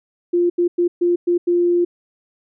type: tone bursts at uneven times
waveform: sine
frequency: 349.2 Hz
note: F4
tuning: in tune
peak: -13 dBFS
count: 6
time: 0.33-0.5 / 0.58-0.68 / 0.78-0.88 / 1.01-1.16 / 1.27-1.38 / 1.47-1.85 s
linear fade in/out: 10 ms
effects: none